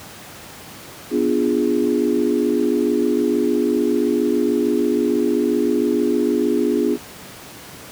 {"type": "chord", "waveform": "sine", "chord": "B diminished seventh", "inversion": "none", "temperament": "equal", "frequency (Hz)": [246.9, 293.7, 349.2, 415.3], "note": ["B3", "D4", "F4", "Ab4"], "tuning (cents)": [0, 0, 0, 0], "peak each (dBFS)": -21, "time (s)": [1.1, 6.98], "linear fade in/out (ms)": 50, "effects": ["pink hiss -38 dBFS RMS until 7.91 s", "high-pass 100 Hz 12 dB/octave"]}